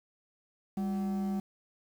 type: tone with frequency modulation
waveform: sine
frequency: 199 Hz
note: G3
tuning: 26 cents sharp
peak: -27 dBFS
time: 0.77-1.4 s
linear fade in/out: 5 ms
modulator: 557 Hz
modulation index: 0.4
effects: tanh soft clip ceiling -29 dBFS + 9-bit